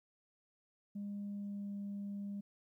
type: tone with pitch glide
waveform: sine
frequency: 202.9 to 201.3 Hz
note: G#3 to G3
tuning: -40 to +46 cents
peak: -38 dBFS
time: 0.95-2.41 s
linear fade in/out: 10 ms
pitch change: -14 cents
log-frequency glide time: 1.27-1.76 s
effects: tanh soft clip ceiling -37 dBFS + 13-bit